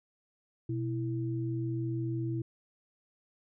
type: tone pair together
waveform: sine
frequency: 123.46 / 329.6 Hz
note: B2 / E4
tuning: 0 / 0 cents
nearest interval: octave + perfect fourth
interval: 1700 cents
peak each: -32 / -35 dBFS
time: 0.69-2.42 s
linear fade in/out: 5 ms
effects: none